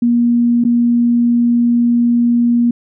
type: tone with dropouts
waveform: sine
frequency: 238 Hz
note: A#3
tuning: 36 cents sharp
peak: -9 dBFS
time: 0.02-2.71 s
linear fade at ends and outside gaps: 5 ms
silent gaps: 0.64-0.649 s
effects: none